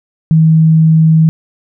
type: tone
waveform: sine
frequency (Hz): 159.8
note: D#3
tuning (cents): +47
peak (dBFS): -4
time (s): 0.31-1.29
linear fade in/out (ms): 0
effects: none